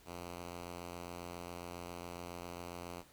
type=tone; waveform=5% pulse; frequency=87.31 Hz; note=F2; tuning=in tune; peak=-33 dBFS; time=0.05-3.04 s; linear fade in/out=50 ms; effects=pink hiss -63 dBFS RMS until 3.12 s